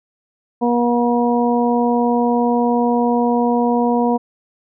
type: harmonic tone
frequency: 239.8 Hz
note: A#3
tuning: 49 cents sharp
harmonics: 1 / 2 / 3 / 4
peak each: -16 / -19 / -21 / -22 dBFS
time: 0.61-4.18 s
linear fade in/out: 20 ms
effects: none